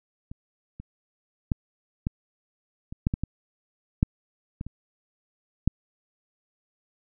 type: clicks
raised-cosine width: 5 ms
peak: -26 / -26 / -11 / -13 / -24 / -9 / -13 / -15 / -6 / -20 / -24 / -7 dBFS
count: 12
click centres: 0.315 / 0.8 / 1.518 / 2.069 / 2.925 / 3.069 / 3.139 / 3.236 / 4.029 / 4.611 / 4.666 / 5.676 s
effects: none